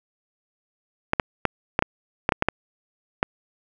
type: clicks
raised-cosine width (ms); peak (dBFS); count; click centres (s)
0.5; -3; 10; 1.134 / 1.198 / 1.453 / 1.791 / 1.824 / 2.291 / 2.322 / 2.424 / 2.486 / 3.229
effects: none